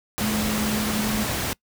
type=tone in noise; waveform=sine; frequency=213.7 Hz; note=G#3; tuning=50 cents sharp; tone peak=-24 dBFS; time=0.21-1.24 s; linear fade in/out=0 ms; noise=pink; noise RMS=-26 dBFS; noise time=0.18-1.53 s; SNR=-1 dB; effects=noise-tail reverb RT60 0.1 s tail -24 dB re dry + high-pass 60 Hz 12 dB/octave